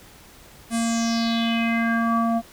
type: tone with low-pass filter sweep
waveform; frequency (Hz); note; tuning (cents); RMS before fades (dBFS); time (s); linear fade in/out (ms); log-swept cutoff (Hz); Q
square; 230; A#3; -23; -22; 0.7-2.42; 50; 9900 to 790; 5
effects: pink hiss -48 dBFS RMS until 2.52 s